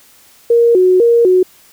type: tone with vibrato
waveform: sine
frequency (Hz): 415.3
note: G#4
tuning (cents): 0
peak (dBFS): -6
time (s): 0.5-1.43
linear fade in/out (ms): 5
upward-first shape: square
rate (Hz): 2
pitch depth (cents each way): 210
effects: white hiss -46 dBFS RMS until 1.72 s